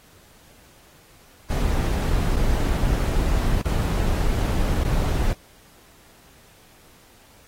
brown noise with dropouts, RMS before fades -21 dBFS, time 1.5-5.33 s, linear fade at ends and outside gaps 2 ms, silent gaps 2.36-2.366 / 3.615-3.654 / 4.836-4.849 s, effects pink hiss -53 dBFS RMS until 7.47 s + AAC 48 kbps

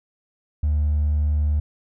triangle tone with hard clipping, 74.6 Hz, D2, 28 cents sharp, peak -17 dBFS, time 0.63-1.6 s, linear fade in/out 5 ms, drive 2 dB, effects none

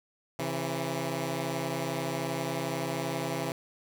10% pulse tone pair together, 134.6 / 165.27 Hz, C3 / E3, +49 / +5 cents, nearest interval major third, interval 356 cents, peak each -25 dBFS, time 0.39-3.52 s, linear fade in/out 2 ms, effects none

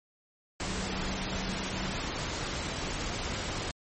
sine tone in noise, 189.5 Hz, F#3, 42 cents sharp, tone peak -38 dBFS, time 0.67-1.93 s, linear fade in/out 0 ms, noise pink, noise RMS -34 dBFS, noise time 0.6-3.71 s, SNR -7 dB, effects MP3 32 kbps

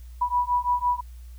sine beating tone pair, 977 / 982.9 Hz, B5 / B5, -19 / -9 cents, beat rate 5.9 Hz, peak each -24 dBFS, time 0.21-1.01 s, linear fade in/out 10 ms, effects added 60 Hz sine -39 dBFS peak until 1.38 s + white hiss -60 dBFS RMS until 1.38 s

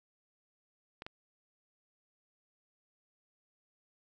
clicks, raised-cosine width 0.3 ms, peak -27 / -26 dBFS, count 2, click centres 1.021 / 1.065 s, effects none

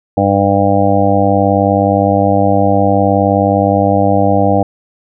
harmonic tone, 99.4 Hz, G2, 25 cents sharp, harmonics 1 / 2 / 3 / 5 / 6 / 7 / 8, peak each -16 / -16 / -16 / -16 / -16 / -16 / -16 dBFS, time 0.17-4.63 s, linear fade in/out 5 ms, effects none

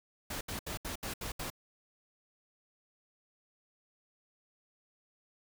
pink noise bursts, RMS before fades -39 dBFS, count 7, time 0.3-1.502 s, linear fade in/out 5 ms, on 110 ms, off 72 ms, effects none

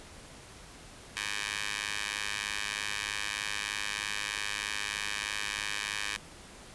15% pulse tone with high-pass filter, 103.2 Hz, G#2, 10 cents flat, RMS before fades -35 dBFS, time 1.16-6.17 s, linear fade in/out 10 ms, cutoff 2000 Hz, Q 1.4, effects pink hiss -50 dBFS RMS until 6.74 s + resampled to 24000 Hz

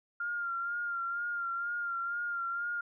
sine tone with vibrato, 1396.9 Hz, F6, in tune, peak -32 dBFS, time 0.2-2.81 s, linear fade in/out 5 ms, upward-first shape sine, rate 2.1 Hz, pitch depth 34 cents each way, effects none

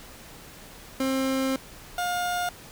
30% pulse tone pair in turn, 265.4 / 711.4 Hz, C4 / F5, +25 / +32 cents, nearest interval octave + perfect fourth, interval 1707 cents, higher second, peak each -21 / -23 dBFS, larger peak first, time 1-1.56 / 1.98-2.49 s, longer first, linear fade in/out 2 ms, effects pink hiss -46 dBFS RMS until 2.71 s

